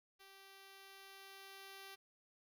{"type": "tone with level ramp", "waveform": "5% pulse", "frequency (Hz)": 390, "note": "G4", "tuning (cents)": -9, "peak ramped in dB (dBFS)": [-48, -40], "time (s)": [0.19, 1.96], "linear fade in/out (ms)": 20, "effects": ["13-bit"]}